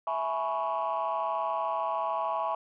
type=chord; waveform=sine; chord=C# minor seventh; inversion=first; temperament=equal with one note detuned; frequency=659.3 / 840.3 / 987.8 / 1108.7 Hz; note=E5 / G#5 / B5 / C#6; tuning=0 / +20 / 0 / 0 cents; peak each=-32 dBFS; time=0.07-2.55 s; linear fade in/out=2 ms; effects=tanh soft clip ceiling -22 dBFS